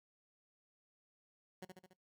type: tone with echo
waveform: 15% pulse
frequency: 185 Hz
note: F#3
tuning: in tune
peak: -39 dBFS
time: 1.62-1.65 s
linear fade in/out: 5 ms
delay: 71 ms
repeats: 4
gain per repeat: -4 dB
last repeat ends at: 1.934 s
effects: noise-tail reverb RT60 0.1 s tail -19 dB re dry